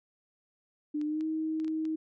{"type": "tone with pitch glide", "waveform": "sine", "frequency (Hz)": [299.1, 315.8], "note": ["D4", "D#4"], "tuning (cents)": [32, 26], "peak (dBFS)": -29, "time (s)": [0.94, 1.96], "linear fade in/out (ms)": 10, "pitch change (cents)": 94, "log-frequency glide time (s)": [1.04, 1.24]}
{"type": "clicks", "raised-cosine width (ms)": 0.2, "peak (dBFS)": -34, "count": 6, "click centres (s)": [1.014, 1.209, 1.6, 1.646, 1.68, 1.853]}
{"effects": []}